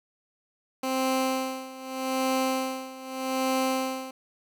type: tone with tremolo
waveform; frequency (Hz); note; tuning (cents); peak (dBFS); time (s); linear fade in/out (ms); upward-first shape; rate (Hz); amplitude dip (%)
15% pulse; 262; C4; +2; -17; 0.83-4.11; 5; sine; 0.82; 85
effects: none